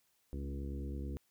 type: harmonic tone with a mistuned harmonic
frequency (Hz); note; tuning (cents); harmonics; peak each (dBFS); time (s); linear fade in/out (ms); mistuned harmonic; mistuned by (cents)
69.3; C#2; 0; 1 / 2 / 3 / 4 / 5 / 6 / 7; -39 / -47 / -48 / -48 / -50 / -56 / -55; 0.33-1.17; 0; 3; +25
effects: white hiss -75 dBFS RMS until 1.3 s